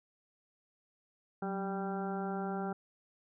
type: harmonic tone with a mistuned harmonic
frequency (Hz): 195.8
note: G3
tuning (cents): -2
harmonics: 1 / 2 / 3 / 4 / 5 / 6 / 7 / 8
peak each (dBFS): -37 / -40 / -47 / -40 / -52 / -55 / -45 / -54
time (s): 1.42-2.73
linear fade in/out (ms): 5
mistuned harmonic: 1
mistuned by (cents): -69
effects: none